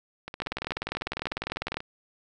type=two click trains; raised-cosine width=0.3 ms; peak=-20 / -13 dBFS; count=26 / 28; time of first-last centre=0.28-1.804 / 0.42-1.77 s; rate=16.4 / 20 Hz; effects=none